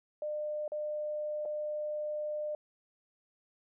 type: tone with dropouts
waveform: sine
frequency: 602 Hz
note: D5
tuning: 43 cents sharp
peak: -33 dBFS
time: 0.22-2.55 s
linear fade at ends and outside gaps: 2 ms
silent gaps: 0.679-0.719 / 1.453-1.457 s
effects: none